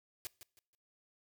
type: noise with echo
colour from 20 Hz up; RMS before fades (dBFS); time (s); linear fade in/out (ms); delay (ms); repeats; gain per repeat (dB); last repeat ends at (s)
white; -41; 0.25-0.27; 0; 160; 3; -11; 0.75
effects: noise-tail reverb RT60 0.5 s tail -24 dB re dry